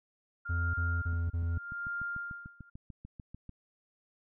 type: tone with tremolo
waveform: sine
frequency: 1400 Hz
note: F6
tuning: 4 cents sharp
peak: -33 dBFS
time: 0.45-2.7 s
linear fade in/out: 10 ms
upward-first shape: sine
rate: 0.81 Hz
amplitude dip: 95%
type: tone bursts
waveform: triangle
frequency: 84.6 Hz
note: E2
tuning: 45 cents sharp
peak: -27 dBFS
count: 4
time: 0.49-1.583 s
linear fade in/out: 10 ms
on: 250 ms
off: 31 ms
type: click train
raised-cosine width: 5 ms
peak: -33 dBFS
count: 17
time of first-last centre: 1.13-3.493 s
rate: 6.77 Hz
effects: none